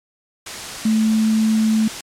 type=tone in noise; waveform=sine; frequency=219.3 Hz; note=A3; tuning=6 cents flat; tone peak=-13 dBFS; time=0.85-1.88 s; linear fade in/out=5 ms; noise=white; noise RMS=-29 dBFS; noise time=0.46-2.01 s; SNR=+13 dB; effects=low-pass 8000 Hz 12 dB/octave + MP3 96 kbps